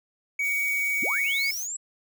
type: tone with pitch glide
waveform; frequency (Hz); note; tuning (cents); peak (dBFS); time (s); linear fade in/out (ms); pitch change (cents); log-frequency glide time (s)
triangle; 2256 to 2217; C#7 to C#7; +30 to 0; -22; 0.39-1.51; 5; -30; 1.06-1.35
type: noise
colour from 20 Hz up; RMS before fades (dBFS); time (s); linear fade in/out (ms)
violet; -37; 0.41-1.68; 50
type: linear sweep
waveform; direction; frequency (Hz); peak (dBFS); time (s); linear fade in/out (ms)
sine; up; 133.8 to 7850; -30; 1.02-1.77; 10
effects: none